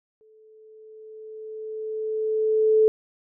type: tone with exponential growth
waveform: sine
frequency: 435.6 Hz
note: A4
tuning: 17 cents flat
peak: -13 dBFS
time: 0.21-2.88 s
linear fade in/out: 0 ms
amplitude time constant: 580 ms
effects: none